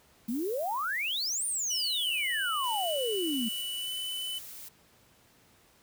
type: exponential two-way sweep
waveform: sine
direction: up then down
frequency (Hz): 215 to 9397 to 215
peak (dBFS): -29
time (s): 0.28-3.49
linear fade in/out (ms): 10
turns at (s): 1.46
type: noise with tremolo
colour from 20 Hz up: violet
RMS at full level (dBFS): -44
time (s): 0.28-3.62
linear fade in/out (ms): 5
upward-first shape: sine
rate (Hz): 1.3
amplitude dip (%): 25
type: tone with pitch glide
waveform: square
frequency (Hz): 2960 to 3008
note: F#7 to F#7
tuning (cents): 0 to +28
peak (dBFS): -34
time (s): 1.7-4.39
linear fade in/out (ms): 10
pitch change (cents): +28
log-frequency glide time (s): 3.78-3.91
type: noise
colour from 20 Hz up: blue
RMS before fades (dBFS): -45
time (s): 2.63-4.69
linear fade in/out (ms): 10
effects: pink hiss -62 dBFS RMS until 5.82 s + high-pass 60 Hz 12 dB/octave